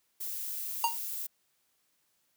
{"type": "noise", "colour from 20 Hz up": "violet", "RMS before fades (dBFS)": -37, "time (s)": [0.2, 1.27], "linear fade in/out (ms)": 10}
{"type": "tone with exponential decay", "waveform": "square", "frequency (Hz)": 932.3, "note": "A#5", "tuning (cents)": 0, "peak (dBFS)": -22, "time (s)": [0.84, 0.98], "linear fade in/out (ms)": 2, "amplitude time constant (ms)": 30}
{"effects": ["white hiss -74 dBFS RMS until 2.36 s", "high-pass 60 Hz 12 dB/octave"]}